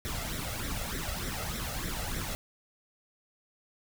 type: noise with flanger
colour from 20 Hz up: pink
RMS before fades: -35 dBFS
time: 0.05-2.35 s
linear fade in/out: 0 ms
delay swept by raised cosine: 0.52 to 1.52 ms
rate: 3.3 Hz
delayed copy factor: +0.7
effects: none